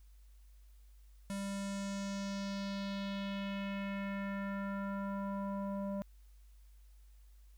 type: tone with low-pass filter sweep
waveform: square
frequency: 197.8 Hz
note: G3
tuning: 16 cents sharp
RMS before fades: -39 dBFS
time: 1.3-6.02 s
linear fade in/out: 0 ms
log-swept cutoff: 10000 to 730 Hz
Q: 2.3
effects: added 50 Hz sine -56 dBFS peak until 7.57 s + white hiss -74 dBFS RMS until 7.57 s